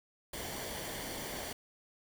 pink noise with comb filter, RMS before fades -41 dBFS, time 0.33-1.53 s, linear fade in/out 5 ms, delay 0.77 ms, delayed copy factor -0.5, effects none

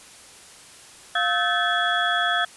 sine tone cluster, 699 / 1293 / 1534 / 1742 / 3352 Hz, F5 / E6 / G6 / A6 / G#7, +1 / -34 / -38 / -18 / +15 cents, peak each -26 dBFS, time 1.15-2.45 s, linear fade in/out 5 ms, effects white hiss -46 dBFS RMS until 2.56 s + resampled to 24000 Hz

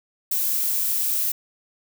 violet noise, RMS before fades -23 dBFS, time 0.31-1.32 s, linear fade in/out 5 ms, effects none

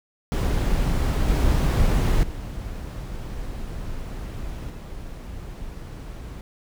brown noise with level steps, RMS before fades -21 / -19 / -32 / -35 dBFS, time 0.32-6.41 s, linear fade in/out 0 ms, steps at 1.28 / 2.23 / 4.7 s, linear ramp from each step 2 ms, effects none

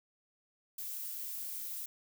violet noise, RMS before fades -41 dBFS, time 0.78-1.86 s, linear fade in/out 5 ms, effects none

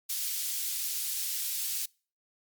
white high-pass noise, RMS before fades -33 dBFS, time 0.09-1.86 s, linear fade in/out 10 ms, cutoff 3600 Hz, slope 12 dB/octave, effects noise-tail reverb RT60 0.4 s tail -26 dB re dry + Opus 48 kbps

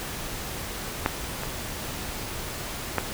clicks, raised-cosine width 0.5 ms, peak -6 / -16 / -7 dBFS, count 3, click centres 1.061 / 1.435 / 2.983 s, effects pink hiss -34 dBFS RMS until 3.13 s

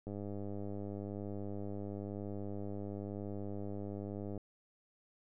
click train, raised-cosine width 2 ms, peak -30 dBFS, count 436, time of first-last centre 0.07-4.377 s, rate 101 Hz, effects none

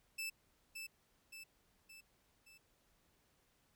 sawtooth tone with echo, 2637 Hz, E7, in tune, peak -37 dBFS, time 0.18-0.3 s, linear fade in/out 10 ms, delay 570 ms, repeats 4, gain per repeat -5 dB, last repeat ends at 2.58 s, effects pink hiss -75 dBFS RMS until 3.75 s

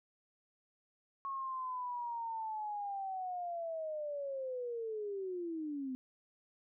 sine linear sweep, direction down, 1098 to 252.6 Hz, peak -37 dBFS, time 1.25-5.95 s, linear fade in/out 0 ms, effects none

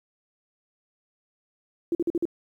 sine tone bursts, 339.8 Hz, F4, 47 cents flat, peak -21 dBFS, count 5, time 1.92-2.254 s, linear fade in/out 2 ms, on 30 ms, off 46 ms, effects 10-bit

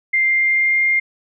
sine tone with pitch glide, 2098 to 2114 Hz, C7 to C7, +4 to +17 cents, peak -13 dBFS, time 0.13-1 s, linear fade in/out 10 ms, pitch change +13 cents, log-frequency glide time 0.3-0.82 s, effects none

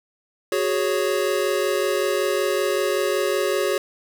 square chord, F# suspended second, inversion none, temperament equal, 370 / 415.3 / 554.4 Hz, F#4 / G#4 / C#5, 0 / 0 / 0 cents, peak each -25 dBFS, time 0.52-3.78 s, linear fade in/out 2 ms, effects none

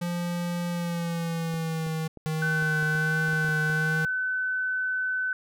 square tone with pitch glide, 174 to 159.56 Hz, F3 to D#3, -6 to +44 cents, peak -28 dBFS, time 0.01-2.08 s, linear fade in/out 10 ms, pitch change -150 cents, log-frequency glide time 0.7-1.92 s
clicks, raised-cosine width 2 ms, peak -30 dBFS, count 11, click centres 1.541 / 1.866 / 2.173 / 2.624 / 2.828 / 2.952 / 3.284 / 3.332 / 3.447 / 3.488 / 3.7 s
square tone with vibrato, 156.5 Hz, D#3, 10 cents sharp, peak -27 dBFS, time 2.26-4.05 s, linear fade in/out 0 ms, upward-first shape triangle, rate 1.3 Hz, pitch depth 24 cents each way
sine tone, 1512 Hz, F#6, 37 cents sharp, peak -25 dBFS, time 2.42-5.33 s, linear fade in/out 2 ms
effects none

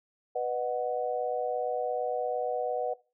sine chord, B major, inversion none, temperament equal with one note detuned, 493.9 / 611.2 / 740 Hz, B4 / D#5 / F#5, 0 / -31 / 0 cents, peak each -31 / -34 / -32 dBFS, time 0.35-2.94 s, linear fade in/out 10 ms, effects noise-tail reverb RT60 0.3 s tail -20 dB re dry

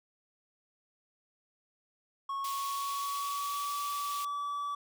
triangle tone with pitch glide, 1100 to 1150.7 Hz, C#6 to D6, -14 to -36 cents, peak -31 dBFS, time 2.29-4.75 s, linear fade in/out 5 ms, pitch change +78 cents, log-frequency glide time 2.43-3.8 s
pink high-pass noise, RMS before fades -43 dBFS, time 2.44-4.25 s, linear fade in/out 5 ms, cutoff 2600 Hz, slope 24 dB/octave
effects none

